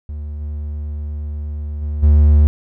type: tone with level steps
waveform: triangle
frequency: 74.3 Hz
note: D2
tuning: 21 cents sharp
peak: -22 / -20 / -17 / -5 dBFS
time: 0.09-2.47 s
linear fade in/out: 0 ms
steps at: 0.4 / 1.81 / 2.02 s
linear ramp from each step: 20 ms
effects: none